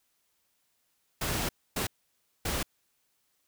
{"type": "noise bursts at uneven times", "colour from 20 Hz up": "pink", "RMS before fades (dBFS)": -31, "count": 3, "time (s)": [[1.21, 1.49], [1.76, 1.87], [2.45, 2.63]], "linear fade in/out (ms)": 5, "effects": ["white hiss -74 dBFS RMS until 3.47 s"]}